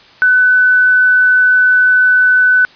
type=tone; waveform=sine; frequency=1501 Hz; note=F#6; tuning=24 cents sharp; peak=-6 dBFS; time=0.22-2.65 s; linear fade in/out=0 ms; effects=white hiss -42 dBFS RMS until 2.75 s + resampled to 11025 Hz